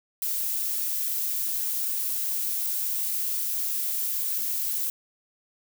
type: noise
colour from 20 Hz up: violet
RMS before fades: -28 dBFS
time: 0.22-4.9 s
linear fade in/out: 2 ms
effects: none